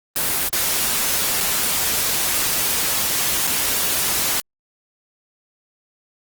white noise with dropouts, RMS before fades -20 dBFS, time 0.16-4.4 s, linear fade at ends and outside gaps 0 ms, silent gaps 0.487-0.529 / 1.405-1.409 / 3.47-3.474 s, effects Opus 24 kbps

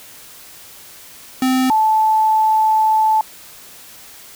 square / sine tone pair in turn, 258.7 / 872.6 Hz, C4 / A5, -19 / -15 cents, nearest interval octave + major sixth, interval 2104 cents, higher second, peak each -14 / -11 dBFS, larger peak second, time 1.42-1.7 / 1.7-3.21 s, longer second, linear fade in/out 2 ms, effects white hiss -40 dBFS RMS until 4.35 s

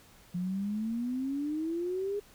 sine exponential sweep, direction up, 174.61 to 415.3 Hz, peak -30 dBFS, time 0.34-2.2 s, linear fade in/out 10 ms, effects pink hiss -58 dBFS RMS until 2.34 s

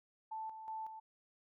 sine tone with tremolo, 880 Hz, A5, in tune, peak -40 dBFS, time 0.31-1 s, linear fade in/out 10 ms, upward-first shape square, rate 2.7 Hz, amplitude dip 55%, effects none

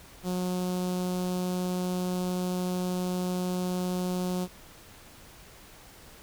sawtooth tone with notch filter, 181.3 Hz, F#3, 35 cents flat, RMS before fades -30 dBFS, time 0.23-4.48 s, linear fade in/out 50 ms, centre 1900 Hz, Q 0.68, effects pink hiss -51 dBFS RMS until 6.22 s

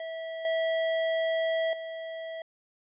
square tone with level steps, 652 Hz, E5, 19 cents flat, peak -35 / -26 / -36 dBFS, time 0-2.42 s, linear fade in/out 2 ms, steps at 0.45 / 1.73 s, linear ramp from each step 2 ms, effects resampled to 8000 Hz

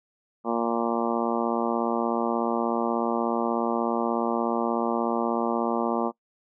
harmonic tone, 116.6 Hz, A#2, 1 cent sharp, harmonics 2 / 3 / 4 / 5 / 6 / 7 / 8 / 9 / 10, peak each -28 / -30 / -31 / -32 / -33 / -33 / -34 / -35 / -35 dBFS, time 0.44-6.12 s, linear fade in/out 50 ms, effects noise-tail reverb RT60 0.1 s tail -22 dB re dry

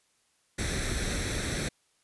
pink noise with comb filter, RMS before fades -31 dBFS, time 0.58-1.69 s, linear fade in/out 10 ms, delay 0.51 ms, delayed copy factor +0.65, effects white hiss -70 dBFS RMS until 2.03 s + resampled to 24000 Hz

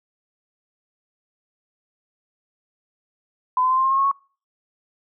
sine tone with pitch steps, 1012 / 1024.9 / 1038.1 / 1051.3 / 1064.8 / 1078.4 / 1092.2 / 1106.1 Hz, B5 / C6 / C6 / C6 / C6 / C#6 / C#6 / C#6, +42 / -36 / -14 / +8 / +30 / -48 / -26 / -4 cents, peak -16 dBFS, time 3.57-4.114 s, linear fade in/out 2 ms, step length 68 ms, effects noise-tail reverb RT60 0.4 s tail -26 dB re dry

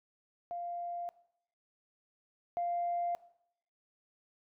sine tone pair in turn, 696 / 696 Hz, F5 / F5, -6 / -6 cents, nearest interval unison, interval 0 cents, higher neither, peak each -36 / -30 dBFS, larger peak second, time 0.51-1.09 / 2.57-3.15 s, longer neither, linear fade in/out 0 ms, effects noise-tail reverb RT60 0.7 s tail -19 dB re dry + tanh soft clip ceiling -26 dBFS

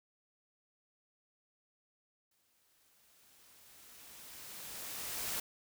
white noise with exponential growth, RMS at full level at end -37 dBFS, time 2.31-5.4 s, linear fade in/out 5 ms, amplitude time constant 670 ms, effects none

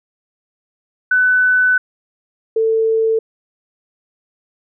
sine tone pair in turn, 1500 / 446 Hz, F#6 / A4, +23 / +23 cents, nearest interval octave + major sixth, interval 2100 cents, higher first, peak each -10 / -12 dBFS, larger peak first, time 1.11-1.78 / 2.56-3.19 s, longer first, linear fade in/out 5 ms, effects none

